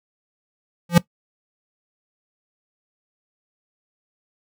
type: tone with exponential growth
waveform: square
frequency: 172.4 Hz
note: F3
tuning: 22 cents flat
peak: -6 dBFS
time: 0.89-0.98 s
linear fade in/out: 5 ms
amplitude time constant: 19 ms
effects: noise-tail reverb RT60 0.1 s tail -18 dB re dry